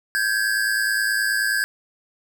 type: tone pair together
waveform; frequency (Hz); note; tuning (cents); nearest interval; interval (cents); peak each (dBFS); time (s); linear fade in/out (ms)
square; 1568 / 1677.5; G6 / G#6; 0 / +17; minor second; 117; -23; 0.15-1.64; 0
effects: none